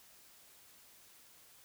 silence, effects white hiss -61 dBFS RMS until 1.64 s

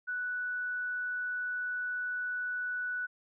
sine tone, 1481 Hz, F#6, 1 cent sharp, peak -32 dBFS, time 0.07-3.07 s, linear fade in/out 20 ms, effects none

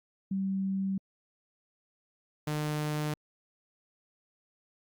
sine / sawtooth tone pair in turn, 193 / 150.91 Hz, G3 / D3, -27 / +47 cents, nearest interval major third, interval 426 cents, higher first, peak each -28 / -26 dBFS, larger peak second, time 0.31-0.98 / 2.47-3.14 s, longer neither, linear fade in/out 5 ms, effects Opus 48 kbps

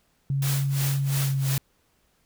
sine tone with pitch glide, 137.9 to 135.3 Hz, C#3 to C#3, -9 to -42 cents, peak -22 dBFS, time 0.3-1.58 s, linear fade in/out 2 ms, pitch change -33 cents, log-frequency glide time 1.15-1.45 s
white noise with tremolo, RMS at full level -30 dBFS, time 0.42-1.58 s, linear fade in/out 2 ms, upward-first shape sine, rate 2.9 Hz, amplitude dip 90%
effects pink hiss -67 dBFS RMS until 2.25 s

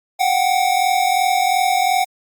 square tone pair together, 727 / 769.8 Hz, F#5 / G5, -31 / -32 cents, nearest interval minor second, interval 99 cents, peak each -18 dBFS, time 0.19-2.05 s, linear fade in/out 20 ms, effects Opus 48 kbps

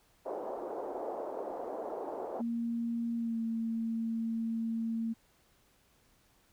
pink band-pass noise, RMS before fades -39 dBFS, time 0.25-2.42 s, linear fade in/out 20 ms, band 390 to 780 Hz, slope 24 dB/octave
sine tone with pitch glide, 233.1 to 227 Hz, A#3 to A#3, 0 to -46 cents, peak -31 dBFS, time 2.39-5.14 s, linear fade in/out 20 ms, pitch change -46 cents, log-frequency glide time 3.16-3.39 s
effects pink hiss -68 dBFS RMS until 6.52 s

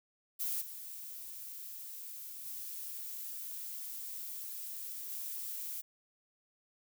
violet noise with level steps, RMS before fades -36 / -46 / -43 / -41 dBFS, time 0.39-5.82 s, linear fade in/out 20 ms, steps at 0.61 / 2.45 / 5.1 s, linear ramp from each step 10 ms, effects none

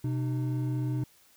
triangle tone pair together, 127.2 / 305.2 Hz, C3 / D#4, -48 / -33 cents, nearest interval octave + minor third, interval 1515 cents, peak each -26 / -33 dBFS, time 0.04-1.04 s, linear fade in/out 5 ms, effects white hiss -61 dBFS RMS until 1.36 s

